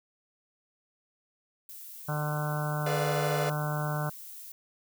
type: noise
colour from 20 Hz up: violet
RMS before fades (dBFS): -45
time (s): 1.69-4.52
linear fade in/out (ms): 2
type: harmonic tone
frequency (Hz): 150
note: D3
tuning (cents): +37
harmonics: 1 / 2 / 3 / 4 / 5 / 6 / 7 / 8 / 9 / 10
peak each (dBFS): -30 / -45 / -45 / -38 / -39 / -44 / -41 / -44 / -42 / -41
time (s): 2.08-4.1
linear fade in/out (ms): 10
type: chord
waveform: 45% pulse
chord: G# diminished seventh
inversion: none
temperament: equal with one note detuned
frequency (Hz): 425.5 / 493.9 / 587.3 / 698.5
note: G#4 / B4 / D5 / F5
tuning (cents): +42 / 0 / 0 / 0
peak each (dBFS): -35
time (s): 2.86-3.5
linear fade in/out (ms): 5
effects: none